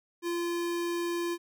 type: tone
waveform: square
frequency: 344.2 Hz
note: F4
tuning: 25 cents flat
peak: -30 dBFS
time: 0.22-1.38 s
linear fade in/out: 50 ms
effects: none